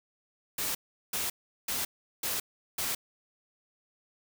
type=noise bursts; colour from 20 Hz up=white; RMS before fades=-32 dBFS; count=5; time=0.58-2.95 s; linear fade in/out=5 ms; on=170 ms; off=380 ms; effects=none